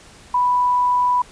sine tone, 987.8 Hz, B5, in tune, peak -14 dBFS, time 0.34-1.22 s, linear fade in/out 5 ms, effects pink hiss -45 dBFS RMS until 1.31 s + resampled to 22050 Hz

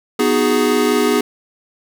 square chord, G# minor seventh, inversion first, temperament equal, 246.9 / 311.1 / 370 / 415.3 Hz, B3 / D#4 / F#4 / G#4, 0 / 0 / 0 / 0 cents, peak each -19 / -21 / -22 / -17 dBFS, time 0.19-1.21 s, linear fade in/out 5 ms, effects none

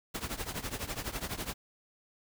pink noise with tremolo, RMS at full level -34 dBFS, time 0.14-1.54 s, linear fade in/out 10 ms, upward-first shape triangle, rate 12 Hz, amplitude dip 90%, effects none

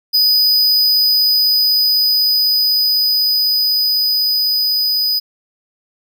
square tone with level ramp, 4978 Hz, D#8, in tune, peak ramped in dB -10 to -14 dBFS, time 0.13-5.2 s, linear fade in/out 20 ms, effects none

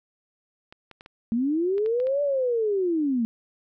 clicks, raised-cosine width 0.3 ms, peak -28 dBFS, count 8, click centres 0.725 / 0.913 / 1.009 / 1.061 / 1.781 / 1.861 / 2.001 / 2.07 s
sine linear two-way sweep, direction up then down, 220 to 584 to 220 Hz, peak -21 dBFS, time 1.32-3.25 s, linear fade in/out 0 ms, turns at 2.22 s
effects none

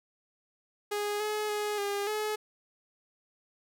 sawtooth tone with pitch steps, 413.7 / 424.3 / 418.3 / 404.1 / 426.3 Hz, G#4 / G#4 / G#4 / G#4 / G#4, -7 / +37 / +12 / -47 / +45 cents, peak -26 dBFS, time 0.91-2.36 s, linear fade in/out 10 ms, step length 290 ms, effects none

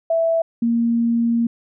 sine tone pair in turn, 659.3 / 233.1 Hz, E5 / A#3, 0 / 0 cents, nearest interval octave + tritone, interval 1800 cents, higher first, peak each -15 dBFS, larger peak neither, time 0.1-0.42 / 0.62-1.47 s, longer second, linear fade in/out 5 ms, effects none

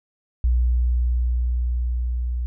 sine tone with level ramp, 60.7 Hz, B1, 29 cents flat, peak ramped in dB -15 to -22 dBFS, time 0.44-2.46 s, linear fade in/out 0 ms, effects none

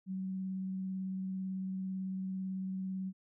sine tone with vibrato, 189 Hz, F#3, 37 cents sharp, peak -35 dBFS, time 0.06-3.13 s, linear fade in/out 50 ms, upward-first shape sine, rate 18 Hz, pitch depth 12 cents each way, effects none

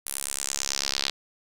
sawtooth tone with band-pass filter sweep, 69 Hz, C#2, 7 cents flat, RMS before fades -30 dBFS, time 0.06-1.1 s, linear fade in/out 5 ms, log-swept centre 11000 to 4100 Hz, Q 2.7, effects none

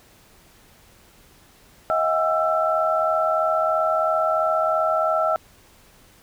sine tone cluster, 638 / 721 / 796 / 1333 Hz, D#5 / F#5 / G5 / E6, +43 / -45 / +26 / +19 cents, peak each -21 / -27 / -30 / -22 dBFS, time 1.9-5.36 s, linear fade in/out 0 ms, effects pink hiss -53 dBFS RMS until 6.22 s

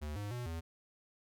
square tone with pitch steps, 74.8 / 102.8 / 122.2 / 82.3 Hz, D2 / G#2 / B2 / E2, +32 / -17 / -18 / -2 cents, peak -39 dBFS, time 0.01-0.61 s, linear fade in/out 20 ms, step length 150 ms, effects none

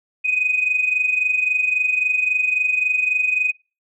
sine tone with amplitude modulation, 2501 Hz, D#7, 8 cents sharp, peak -13 dBFS, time 0.24-3.52 s, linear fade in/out 20 ms, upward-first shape sine, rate 23.7 Hz, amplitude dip 70%, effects noise-tail reverb RT60 0.3 s tail -24 dB re dry + tanh soft clip ceiling -9 dBFS

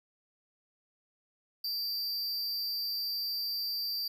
square tone with amplitude modulation, 4699 Hz, D8, in tune, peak -30 dBFS, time 1.64-4.08 s, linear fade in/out 5 ms, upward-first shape sine, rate 233 Hz, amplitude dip 55%, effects 11-bit

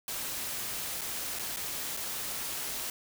white noise with dropouts, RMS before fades -36 dBFS, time 0.08-2.9 s, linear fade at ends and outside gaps 2 ms, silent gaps 1.011-1.015 / 1.389-1.393 / 1.563-1.569 / 1.967-1.971 s, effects none

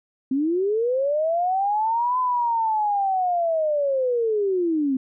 sine linear two-way sweep, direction up then down, 255.8 to 1019 to 255.8 Hz, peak -19 dBFS, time 0.31-4.97 s, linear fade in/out 5 ms, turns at 2.19 s, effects none

